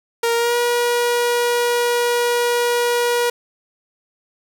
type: tone with pitch glide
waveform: sawtooth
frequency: 466.2 to 480.4 Hz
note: A#4 to B4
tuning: 0 to -48 cents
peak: -12 dBFS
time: 0.23-3.3 s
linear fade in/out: 5 ms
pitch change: +52 cents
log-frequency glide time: 0.35-0.56 s
effects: 8-bit